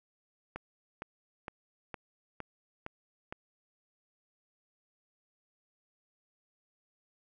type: click train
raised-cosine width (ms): 0.5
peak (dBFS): -24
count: 7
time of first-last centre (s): 0.56-3.325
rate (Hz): 2.17
effects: none